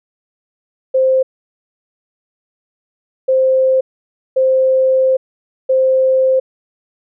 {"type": "tone bursts at uneven times", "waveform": "sine", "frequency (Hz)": 523.3, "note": "C5", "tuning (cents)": 0, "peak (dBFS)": -9, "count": 4, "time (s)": [[0.94, 1.23], [3.28, 3.81], [4.36, 5.17], [5.69, 6.4]], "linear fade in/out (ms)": 10, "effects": []}